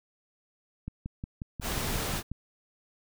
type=click train; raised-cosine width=5 ms; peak=-23 dBFS; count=9; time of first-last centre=0.88-2.316 s; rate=5.57 Hz
type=noise; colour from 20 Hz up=pink; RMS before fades=-32 dBFS; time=1.61-2.23 s; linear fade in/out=50 ms
effects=none